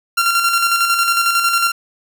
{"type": "tone with tremolo", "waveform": "sawtooth", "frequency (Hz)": 1377, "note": "F6", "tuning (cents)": -25, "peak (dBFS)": -8, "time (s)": [0.17, 1.72], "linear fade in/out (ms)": 10, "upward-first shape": "square", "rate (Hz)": 11, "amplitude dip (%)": 40, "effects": []}